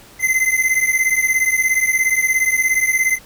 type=beating tone pair; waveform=square; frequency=2050 / 2067 Hz; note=C7 / C7; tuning=-36 / -22 cents; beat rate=17 Hz; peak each=-18 dBFS; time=0.19-3.19 s; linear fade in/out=50 ms; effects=pink hiss -44 dBFS RMS until 3.25 s